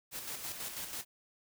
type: noise with tremolo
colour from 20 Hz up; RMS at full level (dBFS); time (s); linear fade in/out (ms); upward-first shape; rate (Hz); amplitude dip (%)
white; -40; 0.11-1.05; 50; square; 6.1; 45
effects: none

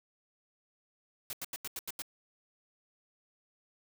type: noise bursts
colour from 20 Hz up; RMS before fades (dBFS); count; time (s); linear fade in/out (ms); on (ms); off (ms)
white; -39; 7; 1.3-2.021; 2; 31; 84
effects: none

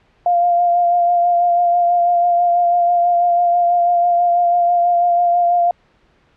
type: tone with vibrato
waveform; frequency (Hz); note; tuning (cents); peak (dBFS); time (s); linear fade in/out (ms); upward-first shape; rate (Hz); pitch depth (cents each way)
sine; 698.5; F5; 0; -11; 0.26-5.71; 2; sine; 6.1; 20
effects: pink hiss -56 dBFS RMS until 6.36 s + low-pass 3000 Hz 12 dB/octave

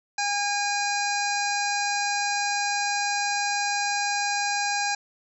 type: harmonic tone with a mistuned harmonic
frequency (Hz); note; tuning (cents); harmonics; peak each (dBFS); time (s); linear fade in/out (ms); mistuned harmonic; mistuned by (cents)
814; G#5; -35; 1 / 2 / 3 / 5 / 6 / 7 / 8 / 9; -27 / -30 / -32 / -34 / -35 / -35 / -36 / -37; 0.18-4.95; 5; 9; +17
effects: none

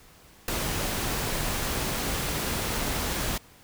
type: noise with ADSR envelope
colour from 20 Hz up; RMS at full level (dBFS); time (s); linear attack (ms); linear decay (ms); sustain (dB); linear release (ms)
pink; -23; 0.48-3.38; 3; 5; -6; 6
effects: pink hiss -54 dBFS RMS until 3.63 s

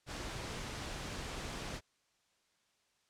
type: noise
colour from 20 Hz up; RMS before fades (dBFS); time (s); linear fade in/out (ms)
pink; -42; 0.06-1.81; 50
effects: white hiss -75 dBFS RMS until 3.09 s + low-pass 7000 Hz 12 dB/octave

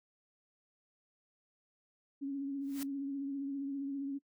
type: tone with vibrato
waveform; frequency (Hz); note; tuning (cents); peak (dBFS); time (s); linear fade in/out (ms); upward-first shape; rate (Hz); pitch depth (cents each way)
sine; 277.2; C#4; 0; -35; 2.21-4.19; 20; triangle; 15; 41
type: noise with exponential growth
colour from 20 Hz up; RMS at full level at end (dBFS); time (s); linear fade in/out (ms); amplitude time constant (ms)
white; -41; 2.61-2.83; 1; 46
effects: noise-tail reverb RT60 0.1 s tail -20 dB re dry

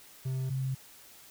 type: tone pair in turn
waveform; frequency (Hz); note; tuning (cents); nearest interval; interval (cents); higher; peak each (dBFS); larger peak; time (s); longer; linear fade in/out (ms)
triangle / sine; 130.81 / 132.33; C3 / C3; 0 / +20; unison; 20; second; -28 / -29; first; 0.25-0.5 / 0.5-0.75; neither; 10
effects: white hiss -54 dBFS RMS until 1.3 s

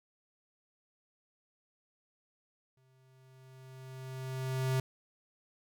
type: tone with exponential growth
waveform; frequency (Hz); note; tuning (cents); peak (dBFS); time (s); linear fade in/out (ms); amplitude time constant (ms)
square; 130.81; C3; 0; -28; 2.77-4.8; 2; 440
effects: none

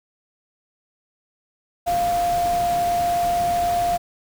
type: tone in noise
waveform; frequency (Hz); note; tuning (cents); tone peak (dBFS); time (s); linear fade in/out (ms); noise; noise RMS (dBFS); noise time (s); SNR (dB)
sine; 698.5; F5; 0; -18; 1.86-3.98; 20; pink; -32; 1.86-3.98; +11
effects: none

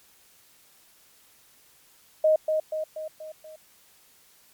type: tone with echo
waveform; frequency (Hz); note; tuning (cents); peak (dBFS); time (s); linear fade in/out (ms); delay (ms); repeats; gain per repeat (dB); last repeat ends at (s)
sine; 624; D#5; +5; -16; 2.24-2.36; 5; 240; 5; -5; 3.56
effects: white hiss -58 dBFS RMS until 4.53 s + MP3 96 kbps

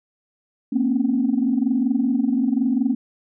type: tone cluster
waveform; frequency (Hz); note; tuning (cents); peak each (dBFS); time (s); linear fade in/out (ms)
sine; 229.6 / 253.9 / 274.9; A#3 / B3 / C#4; -26 / +48 / -14; -21; 0.72-2.95; 10
effects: tanh soft clip ceiling -9 dBFS

